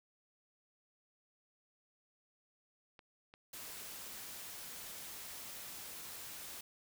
clicks, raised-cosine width 0.3 ms, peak -39 dBFS, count 3, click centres 2.992 / 3.339 / 4.066 s
white noise, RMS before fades -48 dBFS, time 3.53-6.61 s, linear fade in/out 5 ms
effects none

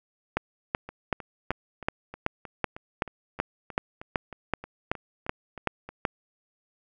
two click trains, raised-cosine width 0.5 ms, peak -9 / -24 dBFS, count 16 / 17, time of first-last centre 0.37-6.052 / 0.89-5.89 s, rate 2.64 / 3.2 Hz, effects none

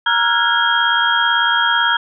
sine tone cluster, 939 / 1367 / 1445 / 1649 / 3241 Hz, A#5 / F6 / F#6 / G#6 / G#7, +12 / -37 / -41 / -13 / -43 cents, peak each -19 dBFS, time 0.06-1.97 s, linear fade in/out 5 ms, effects none

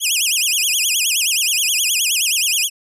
15% pulse tone with vibrato, 2869 Hz, F7, 46 cents sharp, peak -8 dBFS, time 0-2.7 s, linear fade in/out 50 ms, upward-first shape sine, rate 9.5 Hz, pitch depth 290 cents each way, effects resampled to 32000 Hz

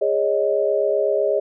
sine chord, Ab suspended fourth, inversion none, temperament equal with one note detuned, 410.8 / 554.4 / 622.3 Hz, Ab4 / Db5 / Eb5, -19 / 0 / 0 cents, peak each -21 dBFS, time 0.01-1.4 s, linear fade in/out 10 ms, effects none

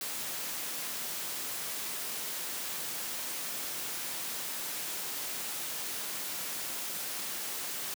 white noise, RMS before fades -37 dBFS, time 0.01-7.94 s, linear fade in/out 2 ms, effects high-pass 150 Hz 12 dB/octave

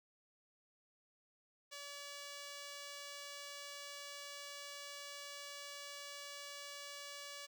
5% pulse tone, 572 Hz, D5, 46 cents flat, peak -36 dBFS, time 1.71-7.47 s, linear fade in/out 20 ms, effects none

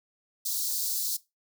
white high-pass noise, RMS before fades -30 dBFS, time 0.45-1.17 s, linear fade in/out 10 ms, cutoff 4000 Hz, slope 48 dB/octave, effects noise-tail reverb RT60 0.2 s tail -18 dB re dry

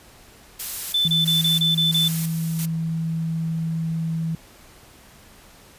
blue noise with tremolo, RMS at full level -28 dBFS, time 0.59-2.66 s, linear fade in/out 10 ms, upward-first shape square, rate 1.5 Hz, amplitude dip 60%
sine tone bursts, 3520 Hz, A7, in tune, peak -17 dBFS, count 7, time 0.94-2.082 s, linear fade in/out 5 ms, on 140 ms, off 27 ms
sine tone, 162.9 Hz, E3, 20 cents flat, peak -22 dBFS, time 1.05-4.35 s, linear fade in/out 2 ms
effects pink hiss -49 dBFS RMS until 5.78 s + resampled to 32000 Hz

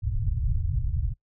pink low-pass noise, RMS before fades -26 dBFS, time 0.02-1.14 s, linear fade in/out 20 ms, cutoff 140 Hz, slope 96 dB/octave, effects noise-tail reverb RT60 0.1 s tail -20 dB re dry

